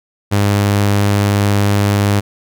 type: tone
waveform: sawtooth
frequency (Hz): 101.5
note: G#2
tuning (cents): -39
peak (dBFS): -7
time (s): 0.31-2.21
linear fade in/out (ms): 20
effects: none